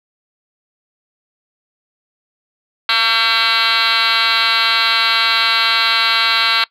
sine tone with frequency modulation, 2703 Hz, E7, 43 cents sharp, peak -10 dBFS, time 2.89-6.64 s, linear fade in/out 2 ms, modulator 224 Hz, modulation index 7.3, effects noise-tail reverb RT60 0.1 s tail -22 dB re dry + tanh soft clip ceiling -8 dBFS

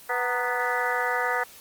harmonic tone with a mistuned harmonic, 246.9 Hz, B3, in tune, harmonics 2 / 3 / 4 / 5 / 6 / 7 / 8, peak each -31 / -31 / -31 / -31 / -31 / -31 / -31 dBFS, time 0.09-1.44 s, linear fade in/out 10 ms, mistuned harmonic 4, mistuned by -100 cents, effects white hiss -48 dBFS RMS until 1.6 s + Opus 24 kbps

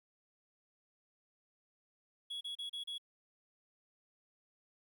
triangle tone bursts, 3351 Hz, G#7, 15 cents sharp, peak -38 dBFS, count 5, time 2.3-2.982 s, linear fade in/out 10 ms, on 110 ms, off 33 ms, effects 12-bit

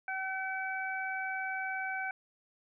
harmonic tone, 763 Hz, G5, 47 cents flat, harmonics 1 / 2 / 3, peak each -38 / -36 / -40 dBFS, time 0.08-2.11 s, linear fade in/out 2 ms, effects none

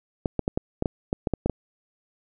clicks, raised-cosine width 2 ms, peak -10 dBFS, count 11, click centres 0.258 / 0.393 / 0.479 / 0.575 / 0.824 / 0.858 / 1.129 / 1.272 / 1.337 / 1.46 / 1.497 s, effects none

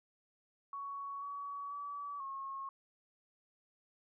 sine tone with pitch steps, 1117 / 1132 / 1146 / 1087 Hz, C#6 / C#6 / D6 / C#6, +13 / +36 / -43 / -34 cents, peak -40 dBFS, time 0.73-2.69 s, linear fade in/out 2 ms, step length 490 ms, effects none

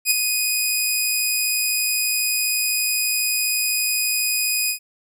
10% pulse tone with ADSR envelope, 2489 Hz, D#7, in tune, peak -4 dBFS, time 0.05-4.79 s, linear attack 57 ms, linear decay 19 ms, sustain -6 dB, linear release 96 ms, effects none

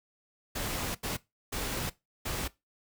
pink noise bursts at uneven times, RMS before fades -34 dBFS, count 4, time 0.55-0.95 / 1.03-1.17 / 1.52-1.9 / 2.25-2.48 s, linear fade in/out 10 ms, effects noise-tail reverb RT60 0.2 s tail -19 dB re dry

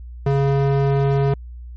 square tone with band-pass filter, 138.59 Hz, C#3, in tune, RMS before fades -17 dBFS, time 0.26-1.34 s, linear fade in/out 5 ms, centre 360 Hz, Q 0.68, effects added 60 Hz sine -32 dBFS peak until 1.76 s + MP3 32 kbps

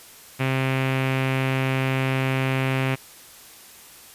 sawtooth tone with low-pass filter, 132.4 Hz, C3, 21 cents sharp, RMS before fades -23 dBFS, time 0.39-2.96 s, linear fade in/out 20 ms, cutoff 2500 Hz, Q 3.3, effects white hiss -46 dBFS RMS until 4.14 s + resampled to 32000 Hz

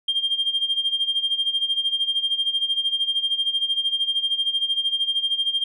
sine tone with tremolo, 3200 Hz, G7, 35 cents sharp, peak -16 dBFS, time 0.08-5.64 s, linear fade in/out 5 ms, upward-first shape sine, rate 13 Hz, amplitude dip 80%, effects tanh soft clip ceiling -14 dBFS

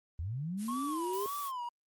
sine linear sweep, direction up, 73.42 to 415.3 Hz, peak -34 dBFS, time 0.19-1.26 s, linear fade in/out 0 ms
blue noise, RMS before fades -44 dBFS, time 0.57-1.52 s, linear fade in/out 50 ms
triangle tone with vibrato, 1053 Hz, C6, 11 cents sharp, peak -34 dBFS, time 0.68-1.69 s, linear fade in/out 5 ms, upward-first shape sine, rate 1.8 Hz, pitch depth 170 cents each way
effects Opus 32 kbps

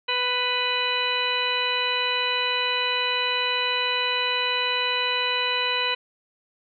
harmonic tone, 496.3 Hz, B4, 8 cents sharp, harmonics 1 / 2 / 3 / 4 / 5 / 6 / 8, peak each -32 / -29 / -33 / -32 / -28 / -27 / -30 dBFS, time 0.08-5.95 s, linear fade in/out 10 ms, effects none

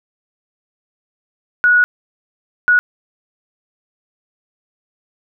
sine tone bursts at uneven times, 1461 Hz, F#6, 22 cents flat, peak -8 dBFS, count 2, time 1.64-1.84 / 2.68-2.79 s, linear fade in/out 0 ms, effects none

